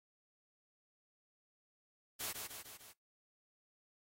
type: noise with echo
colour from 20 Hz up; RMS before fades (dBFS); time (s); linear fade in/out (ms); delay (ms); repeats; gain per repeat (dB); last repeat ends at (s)
white; -41; 2.19-2.33; 20; 150; 4; -4; 2.93
effects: noise-tail reverb RT60 0.2 s tail -24 dB re dry + AAC 48 kbps